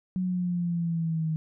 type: exponential sweep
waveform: sine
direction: down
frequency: 185.5 to 157 Hz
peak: -25 dBFS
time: 0.16-1.36 s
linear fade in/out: 0 ms
effects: none